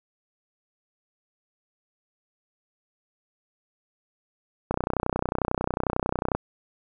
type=click train; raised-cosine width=1 ms; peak=-10 dBFS; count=52; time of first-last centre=4.71-6.35 s; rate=31.1 Hz; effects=none